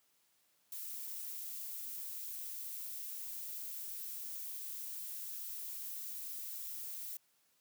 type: noise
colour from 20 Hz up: violet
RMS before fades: -44 dBFS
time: 0.72-7.17 s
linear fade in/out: 2 ms
effects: white hiss -74 dBFS RMS until 7.6 s + high-pass 100 Hz 12 dB/octave